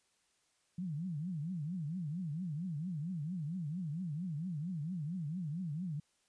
sine tone with vibrato, 164.81 Hz, E3, in tune, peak -36 dBFS, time 0.78-6 s, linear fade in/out 5 ms, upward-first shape triangle, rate 4.4 Hz, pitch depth 290 cents each way, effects white hiss -75 dBFS RMS until 6.28 s + resampled to 22050 Hz

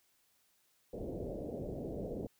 white low-pass noise, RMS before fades -41 dBFS, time 0.93-2.27 s, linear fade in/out 5 ms, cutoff 600 Hz, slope 48 dB/octave, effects white hiss -73 dBFS RMS until 2.39 s

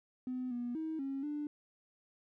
triangle tone with pitch steps, 253.5 / 241.9 / 317.8 / 272.3 / 295.7 Hz, B3 / B3 / D#4 / C#4 / D4, +45 / -36 / +37 / -31 / +12 cents, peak -32 dBFS, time 0.27-1.47 s, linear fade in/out 2 ms, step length 240 ms, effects tanh soft clip ceiling -33 dBFS

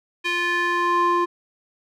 square tone with band-pass filter sweep, 349.2 Hz, F4, in tune, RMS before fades -21 dBFS, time 0.24-1.26 s, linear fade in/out 20 ms, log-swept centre 2500 to 810 Hz, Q 2.4, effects none

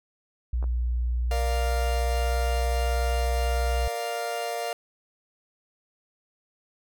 sine tone with pitch glide, 60.1 to 60.8 Hz, B1 to B1, -46 to -26 cents, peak -23 dBFS, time 0.53-3.88 s, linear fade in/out 5 ms, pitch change +20 cents, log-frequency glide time 1.02-3.04 s
clicks, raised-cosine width 1 ms, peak -27 dBFS, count 2, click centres 0.627 / 0.641 s
40% pulse chord, Bb major, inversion none, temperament equal, 466.2 / 587.3 / 698.5 Hz, Bb4 / D5 / F5, 0 / 0 / 0 cents, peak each -33 / -34 / -30 dBFS, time 1.31-4.73 s, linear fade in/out 2 ms
effects none

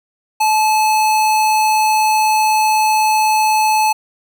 square tone, 864 Hz, A5, 32 cents flat, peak -12 dBFS, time 0.4-3.93 s, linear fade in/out 10 ms, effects none

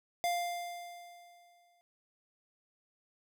square tone with exponential decay, 698.5 Hz, F5, in tune, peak -29 dBFS, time 0.24-1.81 s, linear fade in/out 0 ms, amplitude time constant 340 ms, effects none

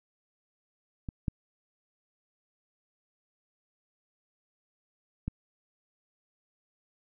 clicks, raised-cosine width 5 ms, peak -23 / -16 / -19 dBFS, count 3, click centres 1.088 / 1.282 / 5.28 s, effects none

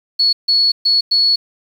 sine tone bursts at uneven times, 4388 Hz, C#8, 18 cents flat, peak -10 dBFS, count 4, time 0.19-0.33 / 0.48-0.72 / 0.85-1.01 / 1.11-1.36 s, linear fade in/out 10 ms, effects 7-bit

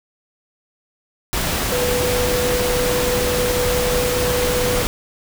sine tone in noise, 493.9 Hz, B4, in tune, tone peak -19 dBFS, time 1.72-4.82 s, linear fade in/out 0 ms, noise pink, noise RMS -21 dBFS, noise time 1.33-4.87 s, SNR -1 dB, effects none

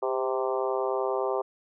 harmonic tone with a mistuned harmonic, 130 Hz, C3, 11 cents flat, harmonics 3 / 4 / 5 / 6 / 7 / 8 / 9, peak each -29 / -31 / -33 / -35 / -36 / -37 / -38 dBFS, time 0.02-1.42 s, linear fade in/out 10 ms, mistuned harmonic 3, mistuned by +30 cents, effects none

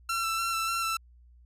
sawtooth tone with vibrato, 1344 Hz, E6, 33 cents sharp, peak -24 dBFS, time 0.09-0.97 s, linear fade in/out 5 ms, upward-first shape square, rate 3.4 Hz, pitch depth 16 cents each way, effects added 60 Hz sine -53 dBFS peak until 1.45 s + resampled to 32000 Hz

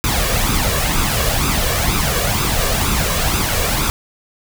pink noise with flanger, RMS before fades -17 dBFS, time 0.04-3.9 s, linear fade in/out 0 ms, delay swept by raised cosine 0.8 to 1.79 ms, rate 2.1 Hz, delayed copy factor +0.6, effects none

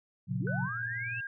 sine chord, F# major, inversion first, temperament equal with one note detuned, 116.54 / 138.59 / 182.87 Hz, A#2 / C#3 / F#3, 0 / 0 / -20 cents, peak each -34 dBFS, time 0.27-0.7 s, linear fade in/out 50 ms
sine linear sweep, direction up, 226 to 2762 Hz, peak -38 dBFS, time 0.4-1.21 s, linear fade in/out 10 ms
sine tone with tremolo, 116.54 Hz, A#2, in tune, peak -38 dBFS, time 0.43-1.21 s, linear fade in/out 5 ms, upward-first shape sine, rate 19 Hz, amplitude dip 50%
sine tone with pitch glide, 1498 to 1614.8 Hz, F#6 to G#6, +21 to -49 cents, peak -35 dBFS, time 0.47-1.27 s, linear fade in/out 2 ms, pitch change +130 cents, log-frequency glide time 0.63-0.7 s
effects none

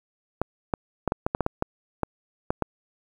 clicks, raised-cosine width 1 ms, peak -9 dBFS, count 12, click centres 0.416 / 0.738 / 1.077 / 1.121 / 1.265 / 1.349 / 1.407 / 1.464 / 1.624 / 2.033 / 2.505 / 2.623 s, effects 8-bit

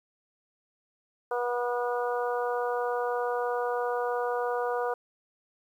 harmonic tone, 243.1 Hz, B3, 27 cents flat, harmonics 2 / 3 / 4 / 5 / 6, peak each -29 / -33 / -35 / -37 / -39 dBFS, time 1.31-4.94 s, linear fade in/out 5 ms, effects 10-bit

